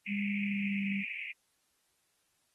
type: band-pass noise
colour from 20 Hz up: white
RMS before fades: -40 dBFS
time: 0.06-1.32 s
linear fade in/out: 5 ms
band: 2100 to 2600 Hz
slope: 96 dB/octave
type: tone with pitch glide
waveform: sine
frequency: 202.3 to 197.79 Hz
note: G#3 to G3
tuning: -45 to +16 cents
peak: -31 dBFS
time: 0.07-1.04 s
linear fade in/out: 50 ms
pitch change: -39 cents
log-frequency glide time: 0.35-0.88 s
effects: white hiss -75 dBFS RMS until 2.54 s + AAC 32 kbps